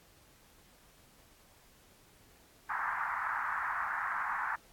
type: band-pass noise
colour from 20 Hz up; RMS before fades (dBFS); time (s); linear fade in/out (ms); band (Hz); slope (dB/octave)
pink; -35; 2.69-4.56; 10; 890 to 1800; 48
effects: pink hiss -62 dBFS RMS until 4.72 s + AAC 64 kbps